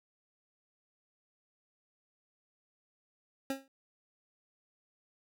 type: tone with exponential decay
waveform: 25% pulse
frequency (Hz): 270.2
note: C#4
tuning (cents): -44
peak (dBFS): -26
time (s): 3.5-3.68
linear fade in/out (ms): 2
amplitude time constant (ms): 37
effects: none